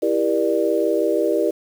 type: chord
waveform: sine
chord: E half-diminished seventh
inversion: none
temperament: just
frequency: 329.6 / 395.6 / 474.7 / 593.3 Hz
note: E4 / G4 / Bb4 / D5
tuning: 0 / +16 / +31 / +18 cents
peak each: -22 dBFS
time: 0.02-1.51 s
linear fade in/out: 10 ms
effects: 7-bit